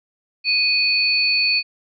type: tone pair together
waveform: sine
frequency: 2489 / 4449 Hz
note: D#7 / C#8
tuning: 0 / +5 cents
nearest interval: minor seventh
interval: 1005 cents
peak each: -18 dBFS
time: 0.44-1.63 s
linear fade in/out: 50 ms
effects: none